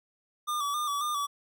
square tone with vibrato, 1174.7 Hz, D6, in tune, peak -29 dBFS, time 0.47-1.27 s, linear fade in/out 20 ms, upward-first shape square, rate 3.7 Hz, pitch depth 46 cents each way, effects none

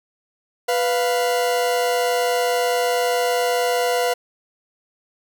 40% pulse tone pair together, 493.9 / 698.5 Hz, B4 / F5, 0 / 0 cents, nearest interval tritone, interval 600 cents, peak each -19 / -21 dBFS, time 0.68-4.14 s, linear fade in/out 10 ms, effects none

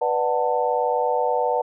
sine chord, B minor seventh, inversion none, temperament just, 493.9 / 592.7 / 740.8 / 889 Hz, B4 / D5 / F#5 / A5, 0 / +16 / +2 / +18 cents, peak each -23 / -26 / -25 / -24 dBFS, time 0.01-1.62 s, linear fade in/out 10 ms, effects none

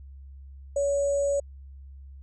sine tone with sample-and-hold, 564 Hz, C#5, 30 cents sharp, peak -22 dBFS, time 0.76-1.4 s, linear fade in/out 5 ms, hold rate 7350 Hz, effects added 68 Hz sine -42 dBFS peak until 2.22 s + resampled to 24000 Hz

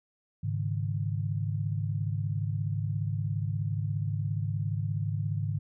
sine chord, Ab suspended fourth, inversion none, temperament equal, 103.83 / 138.59 / 155.56 Hz, Ab2 / Db3 / Eb3, 0 / 0 / 0 cents, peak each -30 / -34 / -34 dBFS, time 0.43-5.59 s, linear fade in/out 10 ms, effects none

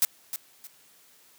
blue noise with echo, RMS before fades -21 dBFS, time 0.02-0.05 s, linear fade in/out 0 ms, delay 310 ms, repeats 2, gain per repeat -11 dB, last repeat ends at 0.67 s, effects white hiss -58 dBFS RMS until 1.38 s + high-pass 100 Hz 12 dB/octave

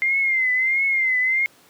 sine tone with vibrato, 2093 Hz, C7, in tune, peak -17 dBFS, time 0.02-1.46 s, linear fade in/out 0 ms, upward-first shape triangle, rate 1.5 Hz, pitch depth 87 cents each way, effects pink hiss -53 dBFS RMS until 1.69 s + high-pass 200 Hz 12 dB/octave

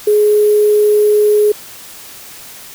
sine tone with sample-and-hold, 419.6 Hz, G#4, 18 cents sharp, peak -7 dBFS, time 0.07-1.52 s, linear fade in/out 5 ms, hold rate 11025 Hz, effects white hiss -34 dBFS RMS until 2.74 s

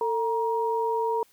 sine tone pair together, 449.1 / 945 Hz, A4 / A#5, +35 / +23 cents, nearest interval octave + minor second, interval 1288 cents, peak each -26 / -26 dBFS, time 0.01-1.23 s, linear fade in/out 2 ms, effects white hiss -61 dBFS RMS until 1.32 s

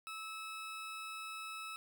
20% pulse tone, 1300 Hz, E6, 24 cents flat, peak -38 dBFS, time 0.07-1.76 s, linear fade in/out 0 ms, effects none

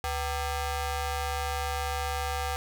sawtooth ring-modulated tone, 420.5 Hz, G#4, 22 cents sharp, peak -22 dBFS, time 0.04-2.56 s, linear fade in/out 0 ms, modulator 348 Hz, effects none

